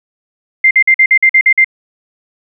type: tone bursts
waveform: sine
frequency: 2093 Hz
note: C7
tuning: in tune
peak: -4 dBFS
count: 9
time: 0.64-1.645 s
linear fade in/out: 5 ms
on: 69 ms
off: 48 ms
effects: none